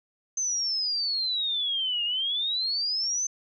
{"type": "exponential two-way sweep", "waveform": "sine", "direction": "down then up", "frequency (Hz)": [6272, 2810, 6272], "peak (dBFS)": -25, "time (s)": [0.37, 3.27], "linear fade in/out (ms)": 5, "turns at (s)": 2.04, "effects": []}